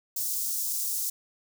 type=high-pass noise; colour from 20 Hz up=white; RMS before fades=-30 dBFS; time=0.16-1.1 s; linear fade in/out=5 ms; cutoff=5500 Hz; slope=24 dB/octave; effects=none